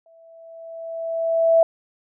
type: tone with exponential growth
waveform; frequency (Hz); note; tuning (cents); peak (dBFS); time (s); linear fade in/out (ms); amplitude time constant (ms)
sine; 659.3; E5; 0; -10; 0.06-1.63; 2; 340
effects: none